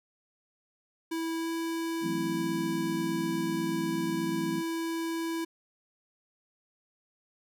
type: tone with pitch glide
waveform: square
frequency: 327.8 to 329.9 Hz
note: E4 to E4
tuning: -10 to +1 cents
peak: -31 dBFS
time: 1.11-5.45 s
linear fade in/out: 10 ms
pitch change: +11 cents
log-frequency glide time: 1.37-1.48 s
type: chord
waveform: sine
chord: F# half-diminished seventh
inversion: third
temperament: equal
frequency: 164.81 / 185 / 220 / 261.6 Hz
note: E3 / F#3 / A3 / C4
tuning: 0 / 0 / 0 / 0 cents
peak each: -37 dBFS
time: 2.01-4.63 s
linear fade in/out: 50 ms
effects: none